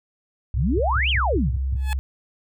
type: tone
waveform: sine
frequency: 66.5 Hz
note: C2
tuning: 29 cents sharp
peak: -21 dBFS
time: 0.54-1.99 s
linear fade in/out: 0 ms
type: exponential two-way sweep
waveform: sine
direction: up then down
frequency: 87 to 3304 to 87 Hz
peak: -20 dBFS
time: 0.54-1.53 s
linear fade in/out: 50 ms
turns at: 1.1 s
type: tone bursts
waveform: sine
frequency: 101 Hz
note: G#2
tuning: 48 cents flat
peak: -24 dBFS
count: 6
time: 0.76-1.762 s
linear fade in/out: 5 ms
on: 42 ms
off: 150 ms
type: tone with exponential growth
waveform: 15% pulse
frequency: 857 Hz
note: A5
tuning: 46 cents flat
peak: -19 dBFS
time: 1.76-1.93 s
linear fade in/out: 0 ms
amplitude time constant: 36 ms
effects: none